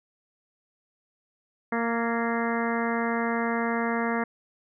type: harmonic tone with a mistuned harmonic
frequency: 231.6 Hz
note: A#3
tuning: 11 cents flat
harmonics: 1 / 2 / 3 / 4 / 5 / 6 / 7 / 8 / 9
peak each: -28 / -31 / -33 / -34 / -35 / -36 / -36 / -37 / -38 dBFS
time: 1.72-4.24 s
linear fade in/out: 5 ms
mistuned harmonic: 7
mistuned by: +41 cents
effects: none